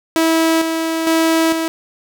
sawtooth tone with tremolo, 325.2 Hz, E4, 23 cents flat, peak -8 dBFS, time 0.16-1.68 s, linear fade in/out 0 ms, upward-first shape square, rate 1.1 Hz, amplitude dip 45%, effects none

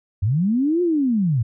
sine linear two-way sweep, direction up then down, 87.31 to 361.3 to 104.1 Hz, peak -16 dBFS, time 0.22-1.43 s, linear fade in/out 10 ms, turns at 0.82 s, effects none

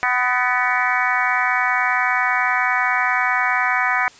harmonic tone with a mistuned harmonic, 249.9 Hz, B3, 21 cents sharp, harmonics 3 / 4 / 5 / 6 / 7 / 8 / 9, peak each -24 / -24 / -24 / -24 / -24 / -24 / -24 dBFS, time 0.03-4.08 s, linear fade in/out 0 ms, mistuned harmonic 8, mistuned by -39 cents, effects white hiss -46 dBFS RMS until 4.19 s + resampled to 16000 Hz

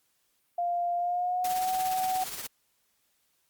sine tone with pitch glide, 698.5 to 748.6 Hz, F5 to F#5, 0 to +20 cents, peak -26 dBFS, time 0.58-2.24 s, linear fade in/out 5 ms, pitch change +120 cents, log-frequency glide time 0.96-1.71 s
white noise with tremolo, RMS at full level -35 dBFS, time 1.44-2.47 s, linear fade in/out 5 ms, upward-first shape triangle, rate 17 Hz, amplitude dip 60%
effects white hiss -72 dBFS RMS until 3.49 s + Opus 48 kbps

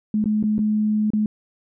sine tone with dropouts, 213.1 Hz, G#3, 45 cents sharp, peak -17 dBFS, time 0.14-1.26 s, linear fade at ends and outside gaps 2 ms, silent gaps 0.242-0.257 / 0.428-0.438 / 0.582-0.59 / 1.104-1.134 s, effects none

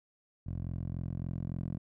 10% pulse tone with band-pass filter sweep, 43.52 Hz, F1, 5 cents flat, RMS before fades -37 dBFS, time 0.46-1.78 s, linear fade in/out 10 ms, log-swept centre 96 to 150 Hz, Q 1.2, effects none

